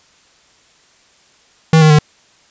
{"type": "tone with pitch steps", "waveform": "square", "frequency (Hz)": [160, 155.36, 150.85], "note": ["D#3", "D#3", "D3"], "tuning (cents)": [49, -2, 47], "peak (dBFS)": -6, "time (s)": [1.73, 1.988], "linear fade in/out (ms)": 2, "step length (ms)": 86, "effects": ["white hiss -51 dBFS RMS until 2.5 s", "resampled to 16000 Hz"]}